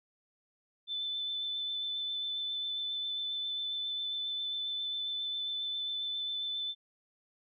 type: tone with vibrato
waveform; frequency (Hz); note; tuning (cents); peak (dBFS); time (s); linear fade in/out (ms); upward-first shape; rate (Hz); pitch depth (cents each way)
sine; 3520; A7; 0; -33; 0.87-6.75; 50; triangle; 7.4; 14
effects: none